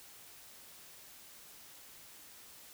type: silence
effects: white hiss -55 dBFS RMS until 2.73 s